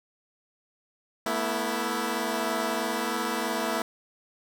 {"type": "chord", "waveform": "10% pulse", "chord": "A suspended second", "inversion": "none", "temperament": "equal with one note detuned", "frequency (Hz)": [220, 243.1, 329.6], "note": ["A3", "B3", "E4"], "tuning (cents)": [0, -27, 0], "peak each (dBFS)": -23, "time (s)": [1.26, 3.82], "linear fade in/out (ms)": 2, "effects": []}